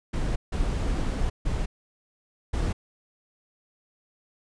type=noise bursts at uneven times; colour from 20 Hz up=brown; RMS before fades=-26 dBFS; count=4; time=0.13-0.36 / 0.52-1.3 / 1.45-1.66 / 2.53-2.73 s; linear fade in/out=10 ms; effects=resampled to 22050 Hz